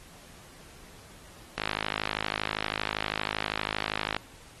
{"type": "click train", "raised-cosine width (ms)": 0.3, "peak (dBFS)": -12, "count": 137, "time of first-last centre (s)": [1.58, 4.166], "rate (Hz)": 52.6, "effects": ["pink hiss -52 dBFS RMS until 4.6 s", "AAC 32 kbps"]}